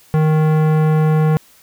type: tone with tanh clipping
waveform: sine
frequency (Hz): 155.6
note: D#3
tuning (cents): 0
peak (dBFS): -13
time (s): 0.14-1.37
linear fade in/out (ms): 0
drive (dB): 18
effects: white hiss -49 dBFS RMS until 1.62 s